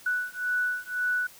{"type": "beating tone pair", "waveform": "sine", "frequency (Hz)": [1480, 1481.9], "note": ["F#6", "F#6"], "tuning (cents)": [0, 2], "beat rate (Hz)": 1.9, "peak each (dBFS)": [-29, -29], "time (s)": [0.06, 1.27], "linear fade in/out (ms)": 5, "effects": ["white hiss -51 dBFS RMS until 1.39 s"]}